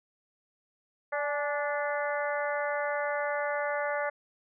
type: harmonic tone with a mistuned harmonic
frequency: 291.5 Hz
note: D4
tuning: 13 cents flat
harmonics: 2 / 3 / 4 / 5 / 6 / 7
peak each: -31 / -36 / -38 / -37 / -37 / -40 dBFS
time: 1.12-4.1 s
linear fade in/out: 10 ms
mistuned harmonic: 3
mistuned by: -39 cents
effects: none